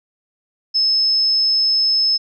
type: tone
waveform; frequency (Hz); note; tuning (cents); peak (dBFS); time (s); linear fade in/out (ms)
sine; 5210; E8; -21; -13; 0.74-2.18; 20
effects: none

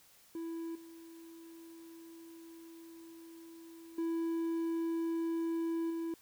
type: tone with level steps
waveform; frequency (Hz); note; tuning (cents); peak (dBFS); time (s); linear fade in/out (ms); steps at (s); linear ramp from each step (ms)
triangle; 330.9; E4; +7; -36 / -48 / -30 / -33; 0.35-6.14; 2; 0.75 / 3.98 / 5.9; 5
effects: white hiss -63 dBFS RMS until 6.21 s

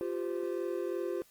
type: chord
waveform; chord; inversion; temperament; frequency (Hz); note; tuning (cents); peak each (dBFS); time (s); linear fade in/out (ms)
triangle; F suspended second; none; equal with one note detuned; 349.2 / 392 / 514.9; F4 / G4 / C5; 0 / 0 / -28; -33 / -35 / -37; 0.01-1.22; 0
effects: white hiss -63 dBFS RMS until 1.3 s + Opus 32 kbps

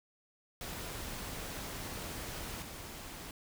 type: noise with level steps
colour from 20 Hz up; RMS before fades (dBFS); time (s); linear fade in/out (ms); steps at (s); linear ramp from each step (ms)
pink; -42 / -46; 0.61-3.31; 2; 2.62; 2
effects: none

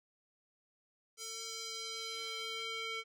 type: tone with band-pass filter sweep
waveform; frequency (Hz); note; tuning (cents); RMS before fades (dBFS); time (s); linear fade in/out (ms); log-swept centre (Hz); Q
square; 449.6; A4; +37; -42; 1.17-3.04; 50; 6400 to 2500; 1.8
effects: none

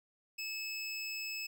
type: tone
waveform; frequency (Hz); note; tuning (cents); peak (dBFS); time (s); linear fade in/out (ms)
25% pulse; 2600; E7; -24; -34; 0.38-1.47; 10
effects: none

